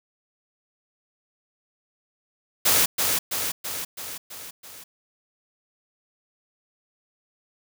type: noise with echo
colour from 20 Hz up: white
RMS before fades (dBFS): -19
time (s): 2.65-2.86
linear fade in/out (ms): 10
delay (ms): 330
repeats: 6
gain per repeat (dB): -4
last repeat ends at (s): 4.84
effects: none